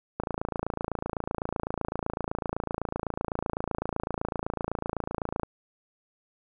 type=click train; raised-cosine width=1 ms; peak=-15 dBFS; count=147; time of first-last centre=0.2-5.433 s; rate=27.9 Hz; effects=none